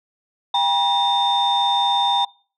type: tone cluster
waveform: sine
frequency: 798 / 962 / 3623 Hz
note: G5 / B5 / A7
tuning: +31 / -46 / +50 cents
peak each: -19 dBFS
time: 0.54-2.25 s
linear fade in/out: 5 ms
effects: noise-tail reverb RT60 0.4 s tail -23 dB re dry + tanh soft clip ceiling -10 dBFS